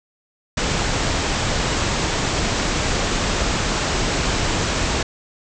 pink low-pass noise, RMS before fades -21 dBFS, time 0.57-5.03 s, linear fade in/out 5 ms, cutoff 7900 Hz, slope 96 dB/octave, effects none

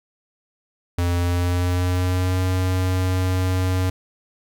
square tone with pitch glide, 87.31 to 92.39 Hz, F2 to F#2, 0 to -2 cents, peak -19 dBFS, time 0.98-3.9 s, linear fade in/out 5 ms, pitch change +98 cents, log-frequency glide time 1.18-2.41 s, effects 10-bit

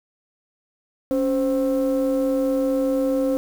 sine tone pair together, 277.2 / 522.2 Hz, C#4 / C5, 0 / -3 cents, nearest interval major seventh, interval 1097 cents, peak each -19 dBFS, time 1.11-3.37 s, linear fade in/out 0 ms, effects tanh soft clip ceiling -15 dBFS + 7-bit

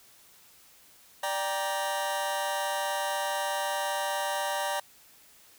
sawtooth chord, G minor, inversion second, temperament just, 588 / 784 / 940.8 Hz, D5 / G5 / Bb5, +2 / 0 / +16 cents, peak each -29 dBFS, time 1.23-4.8 s, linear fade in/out 5 ms, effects white hiss -57 dBFS RMS until 5.58 s

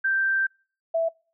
sine tone pair in turn, 1568 / 659.3 Hz, G6 / E5, 0 / 0 cents, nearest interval octave + minor third, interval 1500 cents, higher first, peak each -20 dBFS, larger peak neither, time 0.04-0.47 / 0.94-1.09 s, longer first, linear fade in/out 10 ms, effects noise-tail reverb RT60 0.4 s tail -26 dB re dry

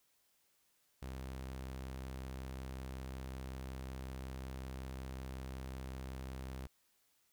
sawtooth tone, 65.41 Hz, C2, in tune, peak -39 dBFS, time 1.02-6.67 s, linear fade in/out 5 ms, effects white hiss -75 dBFS RMS until 7.32 s

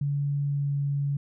sine tone with pitch glide, 142.6 to 141.61 Hz, C#3 to C#3, +49 to +37 cents, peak -24 dBFS, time 0.01-1.17 s, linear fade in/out 5 ms, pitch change -12 cents, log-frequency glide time 0.45-0.75 s, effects none

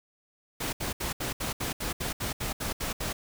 pink noise bursts, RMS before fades -32 dBFS, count 13, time 0.6-3.13 s, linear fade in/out 10 ms, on 130 ms, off 70 ms, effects none

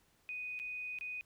sine tone with dropouts, 2489 Hz, D#7, in tune, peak -39 dBFS, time 0.29-1.21 s, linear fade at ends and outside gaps 0 ms, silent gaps 0.591-0.598 / 0.987-1.01 s, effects pink hiss -71 dBFS RMS until 1.25 s

